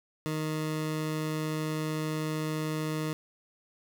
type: tone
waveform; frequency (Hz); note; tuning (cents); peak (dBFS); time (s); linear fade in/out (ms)
20% pulse; 155.56; D#3; 0; -25; 0.26-3.13; 0
effects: none